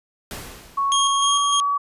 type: noise with exponential decay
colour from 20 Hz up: pink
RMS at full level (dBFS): -31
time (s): 0.31-1.33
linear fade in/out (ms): 1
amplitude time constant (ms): 220
type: tone with pitch glide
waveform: sine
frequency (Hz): 1108.7 to 1137.2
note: C#6 to C#6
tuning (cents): 0 to +44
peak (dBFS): -18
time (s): 0.77-1.78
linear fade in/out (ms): 10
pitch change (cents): +44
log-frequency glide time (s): 1.17-1.36
type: tone with tremolo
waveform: 25% pulse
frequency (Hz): 3245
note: G#7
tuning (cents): -41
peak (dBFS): -15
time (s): 0.92-1.6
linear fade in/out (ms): 0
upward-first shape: square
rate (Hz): 3.3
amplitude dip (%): 40
effects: resampled to 32000 Hz